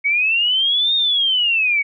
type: linear two-way sweep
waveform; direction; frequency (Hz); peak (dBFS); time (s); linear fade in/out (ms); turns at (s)
sine; up then down; 2217 to 3709 to 2217; -14; 0.04-1.83; 20; 0.95
effects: none